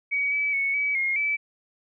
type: tone with pitch steps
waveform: sine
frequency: 2261 / 2294 / 2213 / 2281 / 2143 / 2307 Hz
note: C#7 / D7 / C#7 / C#7 / C7 / D7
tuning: +34 / -41 / -3 / +49 / +41 / -31 cents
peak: -22 dBFS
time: 0.11-1.37 s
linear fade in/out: 20 ms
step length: 210 ms
effects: none